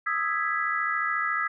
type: chord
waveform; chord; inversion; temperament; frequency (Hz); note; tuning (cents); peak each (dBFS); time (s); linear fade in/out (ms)
sine; E major seventh; third; equal; 1244.5 / 1318.5 / 1661.2 / 1975.5; D#6 / E6 / G#6 / B6; 0 / 0 / 0 / 0; -30; 0.06-1.48; 10
effects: none